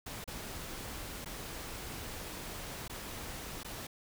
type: noise with dropouts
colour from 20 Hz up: pink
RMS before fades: -43 dBFS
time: 0.06-3.87 s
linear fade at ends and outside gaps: 5 ms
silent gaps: 0.242-0.276 / 1.247-1.258 / 2.88-2.896 / 3.633-3.646 s
effects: none